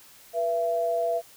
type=tone pair together; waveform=sine; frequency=486.7 / 672 Hz; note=B4 / E5; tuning=-25 / +33 cents; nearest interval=tritone; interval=558 cents; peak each=-29 / -24 dBFS; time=0.33-1.22 s; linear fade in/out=50 ms; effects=white hiss -52 dBFS RMS until 1.36 s